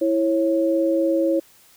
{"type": "tone pair together", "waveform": "sine", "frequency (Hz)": [329.5, 546.8], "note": ["E4", "C#5"], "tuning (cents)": [-1, -24], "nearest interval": "major sixth", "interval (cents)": 877, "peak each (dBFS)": [-19, -20], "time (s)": [0.01, 1.4], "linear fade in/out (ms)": 10, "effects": ["white hiss -53 dBFS RMS until 1.76 s"]}